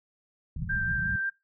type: low-pass noise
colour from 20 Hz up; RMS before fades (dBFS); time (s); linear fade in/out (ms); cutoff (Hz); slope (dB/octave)
white; -34; 0.56-1.16; 2; 200; 96
type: tone with vibrato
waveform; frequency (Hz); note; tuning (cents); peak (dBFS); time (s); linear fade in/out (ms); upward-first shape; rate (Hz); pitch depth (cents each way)
sine; 1576; G6; +9; -27; 0.69-1.3; 10; sine; 5.5; 12
effects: noise-tail reverb RT60 0.2 s tail -17 dB re dry